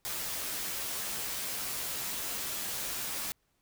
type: noise with comb filter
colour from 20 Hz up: white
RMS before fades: -36 dBFS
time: 0.05-3.32 s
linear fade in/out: 0 ms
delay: 12 ms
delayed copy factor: -0.6
effects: pink hiss -75 dBFS RMS until 3.61 s